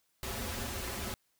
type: noise with comb filter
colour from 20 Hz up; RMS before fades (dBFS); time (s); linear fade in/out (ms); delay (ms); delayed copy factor
pink; -38; 0.23-1.14; 0; 6.5; -0.95
effects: white hiss -75 dBFS RMS until 1.39 s